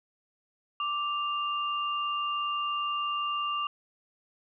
sine tone pair together, 1174.7 / 2797 Hz, D6 / F7, 0 / +2 cents, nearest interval octave + minor third, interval 1502 cents, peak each -29 / -34 dBFS, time 0.8-3.67 s, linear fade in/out 2 ms, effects none

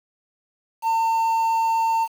triangle tone with quantisation, 904 Hz, A5, 47 cents sharp, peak -16 dBFS, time 0.82-2.08 s, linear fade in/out 50 ms, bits 7, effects none

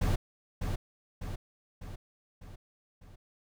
brown noise with echo, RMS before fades -27 dBFS, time 0.01-0.16 s, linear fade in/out 10 ms, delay 600 ms, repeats 5, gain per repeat -5 dB, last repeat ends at 3.16 s, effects none

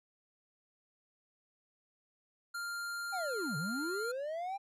square tone, 1396.9 Hz, F6, in tune, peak -38 dBFS, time 2.54-4.12 s, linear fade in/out 10 ms
triangle linear two-way sweep, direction down then up, 805 to 136.5 to 805 Hz, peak -34 dBFS, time 3.12-4.58 s, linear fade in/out 20 ms, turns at 3.57 s
effects resampled to 32000 Hz

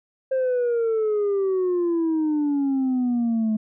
sine exponential sweep, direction down, 531 to 214.3 Hz, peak -17 dBFS, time 0.31-3.57 s, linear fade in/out 10 ms, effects tanh soft clip ceiling -18 dBFS

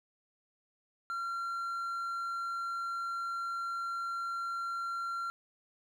triangle tone, 1372 Hz, F6, 31 cents flat, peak -32 dBFS, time 1.1-5.3 s, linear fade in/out 0 ms, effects none

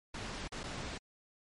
pink noise with dropouts, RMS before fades -41 dBFS, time 0.14-0.98 s, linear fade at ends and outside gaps 5 ms, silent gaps 0.478-0.52 / 0.633-0.638 s, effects low-pass 6000 Hz 12 dB/octave + MP3 48 kbps

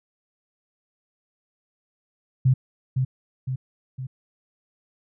sine tone with echo, 130 Hz, C3, 11 cents flat, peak -14 dBFS, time 2.45-2.54 s, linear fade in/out 10 ms, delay 510 ms, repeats 3, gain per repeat -5 dB, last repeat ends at 4.07 s, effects none

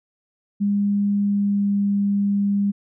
sine tone with pitch glide, 202.6 to 201.2 Hz, G#3 to G3, -43 to +45 cents, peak -17 dBFS, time 0.6-2.72 s, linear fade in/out 20 ms, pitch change -12 cents, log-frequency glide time 1.19-1.78 s, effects none

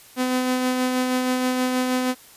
sawtooth tone with tremolo, 253.9 Hz, B3, 48 cents sharp, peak -15 dBFS, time 0.16-2.15 s, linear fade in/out 50 ms, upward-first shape sine, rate 6.3 Hz, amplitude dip 30%, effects white hiss -48 dBFS RMS until 2.36 s + resampled to 32000 Hz

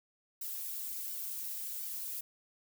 violet noise with flanger, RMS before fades -40 dBFS, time 0.41-2.21 s, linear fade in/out 5 ms, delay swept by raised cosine 1.3 to 5.2 ms, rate 1.4 Hz, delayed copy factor +0.95, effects none

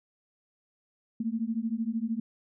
sine beating tone pair, 220 / 233 Hz, A3 / A#3, 0 / -1 cents, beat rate 13 Hz, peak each -31 dBFS, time 1.2-2.2 s, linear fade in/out 5 ms, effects none

